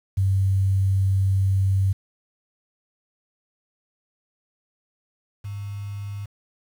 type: tone pair in turn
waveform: sine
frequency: 96.5 / 101.33 Hz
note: G2 / G#2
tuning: -27 / -42 cents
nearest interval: minor second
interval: 85 cents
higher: second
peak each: -17 / -29 dBFS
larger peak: first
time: 0.17-1.93 / 5.44-6.26 s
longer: first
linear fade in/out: 10 ms
effects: 8-bit